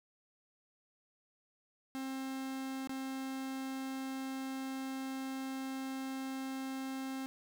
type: tone with dropouts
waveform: 45% pulse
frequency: 265.8 Hz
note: C4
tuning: 27 cents sharp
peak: -38 dBFS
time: 1.95-7.26 s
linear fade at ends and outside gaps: 0 ms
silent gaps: 2.873-2.894 s
effects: none